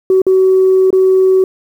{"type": "tone with dropouts", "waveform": "sine", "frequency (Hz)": 377, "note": "F#4", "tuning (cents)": 32, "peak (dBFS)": -5, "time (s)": [0.1, 1.44], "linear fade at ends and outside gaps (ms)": 2, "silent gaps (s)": [[0.218, 0.266], [0.905, 0.928]], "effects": ["tanh soft clip ceiling -2 dBFS", "7-bit"]}